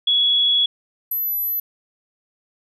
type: tone pair in turn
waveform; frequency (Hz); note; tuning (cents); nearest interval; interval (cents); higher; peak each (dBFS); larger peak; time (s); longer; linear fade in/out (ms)
sine; 3367 / 11999; G#7 / F#9; +23 / +23; octave + minor seventh; 2200; second; -14 / -20; first; 0.07-0.66 / 1.11-1.6; first; 5
effects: none